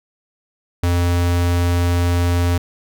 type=tone; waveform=square; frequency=87.31 Hz; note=F2; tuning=in tune; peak=-15 dBFS; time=0.83-2.58 s; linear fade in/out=5 ms; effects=none